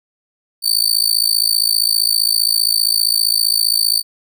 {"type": "tone with amplitude modulation", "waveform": "sawtooth", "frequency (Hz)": 4562, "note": "C#8", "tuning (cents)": 49, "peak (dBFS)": -6, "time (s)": [0.62, 4.03], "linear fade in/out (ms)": 50, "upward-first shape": "sine", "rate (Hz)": 55.2, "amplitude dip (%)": 100, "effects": []}